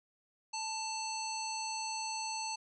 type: harmonic tone with a mistuned harmonic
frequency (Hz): 880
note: A5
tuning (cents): 0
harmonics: 1 / 3 / 5 / 7 / 9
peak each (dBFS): -39 / -45 / -42 / -43 / -47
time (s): 0.53-2.56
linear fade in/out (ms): 10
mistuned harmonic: 3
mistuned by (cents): +19
effects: none